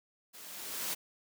white noise with level ramp, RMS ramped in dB -51 to -34 dBFS, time 0.33-0.95 s, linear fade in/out 20 ms, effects high-pass 150 Hz 12 dB/octave

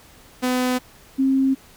sawtooth / sine tone pair in turn, 252.1 / 267.4 Hz, B3 / C4, +36 / +38 cents, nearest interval minor second, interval 102 cents, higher second, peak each -15 dBFS, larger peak neither, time 0.42-0.79 / 1.18-1.55 s, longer neither, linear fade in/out 20 ms, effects pink hiss -49 dBFS RMS until 1.76 s

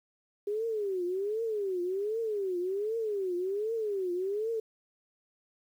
sine tone with vibrato, 401.5 Hz, G4, 41 cents sharp, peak -29 dBFS, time 0.47-4.6 s, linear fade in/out 5 ms, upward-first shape triangle, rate 1.3 Hz, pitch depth 250 cents each way, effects 10-bit

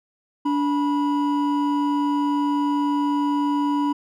triangle tone pair together, 289.4 / 977.4 Hz, D4 / B5, -25 / -18 cents, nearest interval octave + major sixth, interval 2107 cents, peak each -18 / -23 dBFS, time 0.45-3.93 s, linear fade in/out 10 ms, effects none

